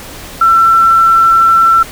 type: tone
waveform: sine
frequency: 1344 Hz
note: E6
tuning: 33 cents sharp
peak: -4 dBFS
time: 0.41-1.83 s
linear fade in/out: 5 ms
effects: pink hiss -29 dBFS RMS until 1.91 s